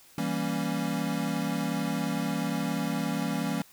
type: chord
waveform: square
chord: E diminished seventh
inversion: none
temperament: equal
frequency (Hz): 164.81 / 196 / 233.1 / 277.2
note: E3 / G3 / Bb3 / Db4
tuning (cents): 0 / 0 / 0 / 0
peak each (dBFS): -34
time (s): 0.18-3.62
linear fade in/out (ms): 2
effects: white hiss -56 dBFS RMS until 3.72 s